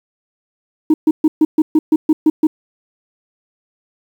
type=tone bursts; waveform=sine; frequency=311.1 Hz; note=D#4; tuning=in tune; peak=-5 dBFS; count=10; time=0.9-2.47 s; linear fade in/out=5 ms; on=40 ms; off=130 ms; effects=tanh soft clip ceiling -5 dBFS + 7-bit